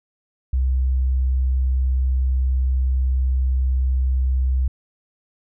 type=tone; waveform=sine; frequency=64.6 Hz; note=C2; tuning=21 cents flat; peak=-16 dBFS; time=0.53-4.68 s; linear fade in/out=5 ms; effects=none